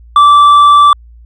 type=tone with hard clipping; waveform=sine; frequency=1164 Hz; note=D6; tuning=16 cents flat; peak=-3 dBFS; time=0.16-0.93 s; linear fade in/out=2 ms; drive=4 dB; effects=added 58 Hz sine -34 dBFS peak until 1.25 s + resampled to 24000 Hz